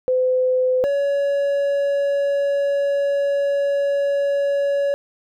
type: tone pair in turn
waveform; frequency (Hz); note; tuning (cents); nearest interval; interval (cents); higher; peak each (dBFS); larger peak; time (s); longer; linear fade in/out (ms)
sine / triangle; 510 / 563.4; C5 / C#5; -44 / +28; major second; 172; second; -15; neither; 0.08-0.84 / 0.84-4.94; second; 0
effects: none